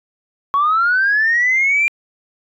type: linear sweep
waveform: sine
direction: up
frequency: 1100 to 2394 Hz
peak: -11 dBFS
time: 0.54-1.88 s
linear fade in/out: 0 ms
effects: tanh soft clip ceiling -8 dBFS